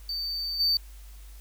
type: tone with level steps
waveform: triangle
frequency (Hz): 4583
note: D8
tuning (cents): -43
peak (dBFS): -28 / -20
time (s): 0.09-0.77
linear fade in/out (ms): 2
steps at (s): 0.59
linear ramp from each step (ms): 20
effects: added 50 Hz sine -43 dBFS peak until 1.4 s + white hiss -56 dBFS RMS until 1.4 s